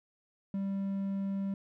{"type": "tone", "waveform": "triangle", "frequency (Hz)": 196, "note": "G3", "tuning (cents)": 0, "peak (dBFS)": -29, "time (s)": [0.54, 1.54], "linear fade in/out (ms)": 2, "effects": []}